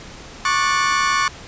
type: chord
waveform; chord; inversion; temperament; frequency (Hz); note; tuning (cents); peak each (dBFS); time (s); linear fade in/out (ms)
35% pulse; D major seventh; third; just; 1101.2 / 1174.7 / 1468.3 / 1762; C#6 / D6 / F#6 / A6; -12 / 0 / -14 / +2; -17 / -21 / -23 / -22; 0.45-1.28; 2
effects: pink hiss -38 dBFS RMS until 1.47 s + resampled to 16000 Hz